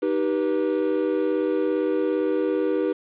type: chord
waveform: triangle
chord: Eb augmented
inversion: none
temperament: just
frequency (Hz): 311.1 / 388.9 / 486.1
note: Eb4 / G4 / B4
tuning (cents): 0 / -14 / -28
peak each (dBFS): -23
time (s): 0.02-2.93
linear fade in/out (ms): 10
effects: resampled to 8000 Hz + 8-bit